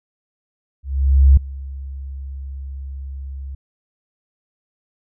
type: tone with ADSR envelope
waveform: sine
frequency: 67.9 Hz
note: C#2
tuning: 35 cents flat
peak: -5 dBFS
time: 0.83-3.55 s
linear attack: 540 ms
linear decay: 4 ms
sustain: -22 dB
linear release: 6 ms
effects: none